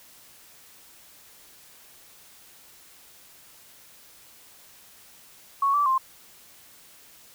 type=tone with pitch steps; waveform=sine; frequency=1108 / 1160 / 1053 Hz; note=C#6 / D6 / C6; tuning=-1 / -22 / +11 cents; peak=-19 dBFS; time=5.62-5.98 s; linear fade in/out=5 ms; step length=120 ms; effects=white hiss -52 dBFS RMS until 7.34 s